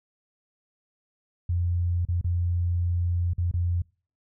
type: tone with dropouts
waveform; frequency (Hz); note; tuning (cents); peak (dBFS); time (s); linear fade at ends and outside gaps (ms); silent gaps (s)
sine; 87.3; F2; 0; -22; 1.49-3.82; 5; 2.052-2.086 / 2.213-2.243 / 3.335-3.381 / 3.514-3.538
effects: noise-tail reverb RT60 0.4 s tail -26 dB re dry